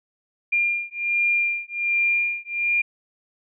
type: beating tone pair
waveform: sine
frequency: 2399 / 2400.3 Hz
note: D7 / D7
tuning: +36 / +37 cents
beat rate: 1.3 Hz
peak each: -23 dBFS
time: 0.52-2.82 s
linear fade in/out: 10 ms
effects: none